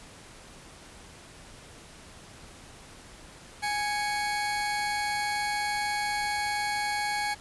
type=tone pair together; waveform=30% pulse; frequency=830.6 / 2223 Hz; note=G#5 / C#7; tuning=0 / +4 cents; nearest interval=octave + perfect fourth; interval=1704 cents; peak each=-26 / -31 dBFS; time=3.62-7.35 s; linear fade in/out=20 ms; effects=pink hiss -49 dBFS RMS until 7.4 s + resampled to 24000 Hz